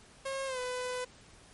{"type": "tone with pitch glide", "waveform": "sawtooth", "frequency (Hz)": [540, 500.9], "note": ["C#5", "B4"], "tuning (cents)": [-45, 24], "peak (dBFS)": -30, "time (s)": [0.25, 1.05], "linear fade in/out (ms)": 10, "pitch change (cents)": -131, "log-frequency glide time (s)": [0.46, 0.59], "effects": ["pink hiss -57 dBFS RMS until 1.53 s", "MP3 48 kbps"]}